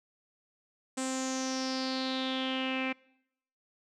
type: tone with low-pass filter sweep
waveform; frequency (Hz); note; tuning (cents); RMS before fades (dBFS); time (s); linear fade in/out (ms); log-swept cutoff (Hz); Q
sawtooth; 261.6; C4; 0; -33; 0.97-2.93; 10; 8100 to 2400; 6.1
effects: noise-tail reverb RT60 0.8 s tail -25 dB re dry